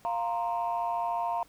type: chord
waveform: sine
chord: F suspended fourth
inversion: none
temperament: equal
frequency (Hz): 698.5 / 932.3 / 1046.5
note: F5 / Bb5 / C6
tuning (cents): 0 / 0 / 0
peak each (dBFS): -30 / -30 / -36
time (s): 0.05-1.43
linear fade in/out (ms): 0
effects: tanh soft clip ceiling -21 dBFS + pink hiss -60 dBFS RMS until 1.48 s